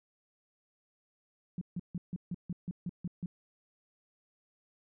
sine tone bursts, 176.4 Hz, F3, 18 cents sharp, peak -33 dBFS, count 10, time 1.58-3.26 s, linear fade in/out 2 ms, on 33 ms, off 150 ms, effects none

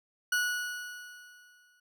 40% pulse tone with exponential decay, 1466 Hz, F#6, 16 cents flat, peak -24 dBFS, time 0.32-1.8 s, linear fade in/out 5 ms, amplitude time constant 320 ms, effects none

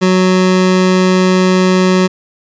25% pulse tone, 185 Hz, F#3, in tune, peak -4 dBFS, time 0.01-2.08 s, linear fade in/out 20 ms, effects resampled to 16000 Hz

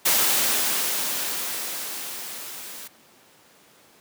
white noise with level ramp, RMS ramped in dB -19 to -39 dBFS, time 0.05-2.88 s, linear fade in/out 10 ms, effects pink hiss -54 dBFS RMS until 4 s + high-pass 200 Hz 12 dB/octave

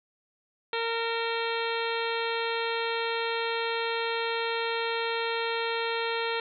harmonic tone with a mistuned harmonic, 460 Hz, A#4, 23 cents flat, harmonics 1 / 2 / 3 / 4 / 5 / 6 / 7 / 8 / 9, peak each -31 / -34 / -36 / -37 / -38 / -39 / -39 / -40 / -41 dBFS, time 0.73-6.4 s, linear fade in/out 2 ms, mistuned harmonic 6, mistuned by -44 cents, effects none

